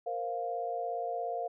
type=chord; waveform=sine; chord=Bb suspended second; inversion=none; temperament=equal; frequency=466.2 / 523.3 / 698.5 Hz; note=Bb4 / C5 / F5; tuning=0 / 0 / 0 cents; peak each=-38 / -40 / -34 dBFS; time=0.06-1.48 s; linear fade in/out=10 ms; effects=none